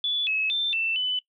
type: tone with pitch steps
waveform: sine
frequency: 3448 / 2577 / 3562 / 2671 / 3004 Hz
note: A7 / E7 / A7 / E7 / F#7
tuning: -36 / -40 / +21 / +22 / +26 cents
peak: -23 dBFS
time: 0.04-1.19 s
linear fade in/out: 2 ms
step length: 230 ms
effects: noise-tail reverb RT60 0.1 s tail -21 dB re dry